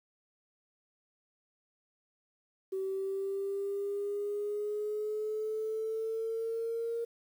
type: exponential sweep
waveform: sine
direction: up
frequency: 381.7 to 466.2 Hz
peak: -31 dBFS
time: 2.72-7.05 s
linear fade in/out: 10 ms
effects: tanh soft clip ceiling -27 dBFS + 10-bit